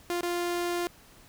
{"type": "tone with dropouts", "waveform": "sawtooth", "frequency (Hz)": 349.2, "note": "F4", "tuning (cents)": 0, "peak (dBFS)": -24, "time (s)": [0.1, 0.87], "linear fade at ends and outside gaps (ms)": 0, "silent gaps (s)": [0.209, 0.231], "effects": ["pink hiss -55 dBFS RMS until 1.28 s"]}